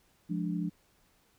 sine chord, D diminished, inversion first, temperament equal, 174.61 / 207.7 / 293.7 Hz, F3 / Ab3 / D4, 0 / 0 / 0 cents, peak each -32 / -37 / -36 dBFS, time 0.29-0.7 s, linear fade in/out 20 ms, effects pink hiss -68 dBFS RMS until 1.38 s

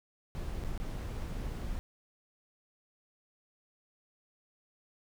brown noise with dropouts, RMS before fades -37 dBFS, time 0.35-1.79 s, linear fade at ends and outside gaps 0 ms, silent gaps 0.638-0.647 / 0.777-0.8 s, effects none

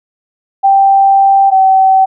sine tone pair in turn, 784 / 765.2 Hz, G5 / G5, 0 / -42 cents, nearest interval unison, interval 42 cents, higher first, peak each -4 dBFS, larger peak neither, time 0.63-1.51 / 1.51-2.06 s, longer first, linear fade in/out 20 ms, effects none

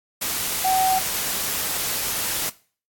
sine tone in noise, 757 Hz, F#5, 39 cents sharp, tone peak -18 dBFS, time 0.64-0.99 s, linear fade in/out 10 ms, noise white, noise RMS -25 dBFS, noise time 0.21-2.5 s, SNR +4 dB, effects noise-tail reverb RT60 0.4 s tail -19 dB re dry + AAC 64 kbps

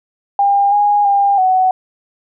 sine tone with pitch steps, 802 / 823 / 801 / 747 Hz, G5 / G#5 / G5 / F#5, +39 / -16 / +37 / +16 cents, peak -9 dBFS, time 0.39-1.71 s, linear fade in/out 2 ms, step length 330 ms, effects none

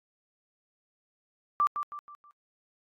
sine tone with echo, 1174.7 Hz, D6, in tune, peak -21 dBFS, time 1.6-1.67 s, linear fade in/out 0 ms, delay 160 ms, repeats 4, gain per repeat -8 dB, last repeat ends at 2.31 s, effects AAC 48 kbps

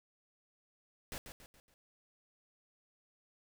pink noise with echo, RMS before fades -43 dBFS, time 1.12-1.18 s, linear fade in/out 0 ms, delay 140 ms, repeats 4, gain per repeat -7 dB, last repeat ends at 1.74 s, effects none

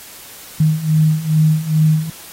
sine beating tone pair, 154.3 / 156.7 Hz, D#3 / D#3, -14 / +13 cents, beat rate 2.4 Hz, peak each -16 / -13 dBFS, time 0.6-2.1 s, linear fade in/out 5 ms, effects white hiss -37 dBFS RMS until 2.32 s + AAC 48 kbps

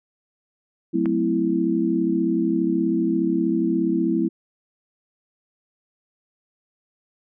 sine chord, F# half-diminished seventh, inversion none, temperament equal with one note detuned, 185 / 220 / 256.7 / 329.6 Hz, F#3 / A3 / C4 / E4, 0 / 0 / -33 / 0 cents, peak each -26 / -26 / -25 / -21 dBFS, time 0.93-4.29 s, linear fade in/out 20 ms
click, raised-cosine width 0.5 ms, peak -19 dBFS, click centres 1.058 s
effects none

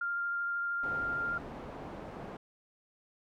sine tone with vibrato, 1396.9 Hz, F6, in tune, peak -31 dBFS, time 0.01-1.38 s, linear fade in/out 5 ms, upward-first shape sine, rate 13 Hz, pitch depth 8 cents each way
white low-pass noise, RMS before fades -44 dBFS, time 0.83-2.37 s, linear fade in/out 5 ms, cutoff 710 Hz, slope 12 dB/octave
effects none

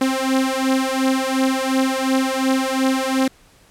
sawtooth beating tone pair, 262.5 / 265.3 Hz, C4 / C4, +6 / +24 cents, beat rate 2.8 Hz, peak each -16 dBFS, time 0.01-3.28 s, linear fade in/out 5 ms, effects pink hiss -52 dBFS RMS until 3.7 s + low-pass 12000 Hz 12 dB/octave

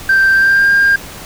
sine tone with pitch glide, 1568 to 1604.7 Hz, G6 to G6, 0 to +40 cents, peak -5 dBFS, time 0.09-0.96 s, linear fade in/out 5 ms, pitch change +40 cents, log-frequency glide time 0.32-0.69 s, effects tanh soft clip ceiling -5 dBFS + pink hiss -31 dBFS RMS until 1.25 s

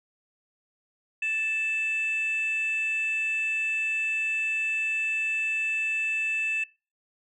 sine tone pair together, 1760 / 2637 Hz, A6 / E7, 0 / 0 cents, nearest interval perfect fifth, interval 700 cents, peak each -35 / -24 dBFS, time 1.22-6.64 s, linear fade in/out 5 ms, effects noise-tail reverb RT60 0.3 s tail -22 dB re dry + tanh soft clip ceiling -22 dBFS

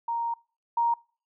sine tone pair in turn, 932.3 / 936.3 Hz, A#5 / A#5, 0 / +7 cents, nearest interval unison, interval 7 cents, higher second, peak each -26 / -21 dBFS, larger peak second, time 0.08-0.34 / 0.77-0.94 s, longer first, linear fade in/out 5 ms, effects noise-tail reverb RT60 0.4 s tail -25 dB re dry

